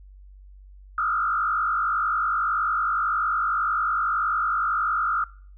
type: tone with frequency modulation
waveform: sine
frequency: 1318.5 Hz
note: E6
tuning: in tune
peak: -21 dBFS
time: 0.98-5.24 s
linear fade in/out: 2 ms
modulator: 50.9 Hz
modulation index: 2
effects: noise-tail reverb RT60 0.5 s tail -21 dB re dry + added 48 Hz sine -44 dBFS peak until 5.57 s